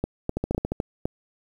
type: two click trains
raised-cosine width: 2 ms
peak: -11 / -12 dBFS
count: 5 / 6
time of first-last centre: 0.04-1.055 / 0.37-0.72 s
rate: 3.94 / 14.3 Hz
effects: 8-bit